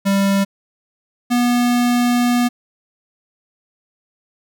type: tone pair in turn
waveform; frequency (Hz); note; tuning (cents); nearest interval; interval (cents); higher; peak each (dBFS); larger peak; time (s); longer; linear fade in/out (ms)
square; 197.1 / 243; G3 / B3; +10 / -28; major third; 362; second; -14; neither; 0.05-0.45 / 1.3-2.49; second; 20
effects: none